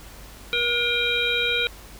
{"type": "harmonic tone with a mistuned harmonic", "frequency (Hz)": 477.4, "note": "A#4", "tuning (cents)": 41, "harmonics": [1, 3, 5, 7, 8], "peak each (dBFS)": [-29, -28, -24, -29, -26], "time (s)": [0.53, 1.67], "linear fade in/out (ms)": 0, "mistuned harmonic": 7, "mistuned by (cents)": -80, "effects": ["added 50 Hz sine -44 dBFS peak until 1.99 s", "pink hiss -45 dBFS RMS until 1.99 s"]}